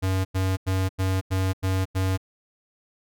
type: tone bursts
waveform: square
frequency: 94.5 Hz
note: F#2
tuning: 37 cents sharp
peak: -22 dBFS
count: 7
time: 0.02-2.176 s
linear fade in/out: 20 ms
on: 230 ms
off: 91 ms
effects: none